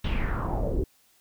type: noise with low-pass filter sweep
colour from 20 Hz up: brown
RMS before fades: -27 dBFS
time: 0.04-0.84 s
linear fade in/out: 5 ms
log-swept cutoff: 3500 to 340 Hz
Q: 4.4
effects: white hiss -63 dBFS RMS until 1.2 s